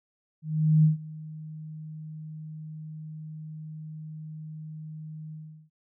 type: tone with ADSR envelope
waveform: sine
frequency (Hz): 155.56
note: D#3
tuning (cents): 0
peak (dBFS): -15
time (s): 0.42-5.7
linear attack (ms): 420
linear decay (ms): 130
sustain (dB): -22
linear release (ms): 370
effects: none